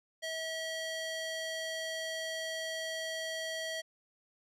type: tone with band-pass filter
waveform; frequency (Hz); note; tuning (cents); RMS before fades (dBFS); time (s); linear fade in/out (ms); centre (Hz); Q
square; 645; E5; -38; -38; 0.22-3.82; 20; 3400; 0.66
effects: none